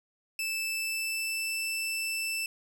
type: tone with pitch glide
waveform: sawtooth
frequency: 2637 to 2655 Hz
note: E7 to E7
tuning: 0 to +12 cents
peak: -27 dBFS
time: 0.39-2.46 s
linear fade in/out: 2 ms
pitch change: +12 cents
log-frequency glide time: 0.6-1.67 s
effects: 11-bit